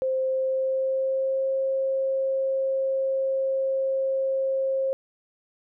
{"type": "tone with pitch glide", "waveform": "sine", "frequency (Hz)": [523.3, 534.6], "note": ["C5", "C5"], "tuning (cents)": [0, 37], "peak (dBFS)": -22, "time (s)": [0.02, 4.93], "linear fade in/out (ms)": 0, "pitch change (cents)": 37, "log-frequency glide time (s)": [0.18, 1.5], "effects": []}